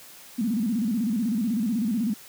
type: tone with vibrato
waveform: sine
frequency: 223.2 Hz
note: A3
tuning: 25 cents sharp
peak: -22 dBFS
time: 0.38-2.14 s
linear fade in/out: 10 ms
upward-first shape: square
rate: 16 Hz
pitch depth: 150 cents each way
effects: white hiss -47 dBFS RMS until 2.28 s + high-pass 100 Hz 12 dB/octave